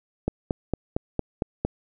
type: click train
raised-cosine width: 2 ms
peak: -10 dBFS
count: 7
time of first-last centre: 0.28-1.65 s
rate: 4.38 Hz
effects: none